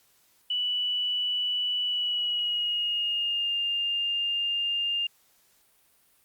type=tone with pitch glide; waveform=sine; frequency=2960 to 2807 Hz; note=F#7 to F7; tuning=0 to +8 cents; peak=-25 dBFS; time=0.5-5.07 s; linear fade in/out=5 ms; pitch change=-92 cents; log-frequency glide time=1.84-3.55 s; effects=white hiss -64 dBFS RMS until 6.24 s + Opus 48 kbps